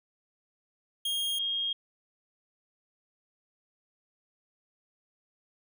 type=tone pair in turn; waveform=45% pulse / sine; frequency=3244 / 3244 Hz; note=G#7 / G#7; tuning=-41 / -41 cents; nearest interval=unison; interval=0 cents; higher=neither; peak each=-28 dBFS; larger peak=neither; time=1.05-1.39 / 1.39-1.73 s; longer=neither; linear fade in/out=5 ms; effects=none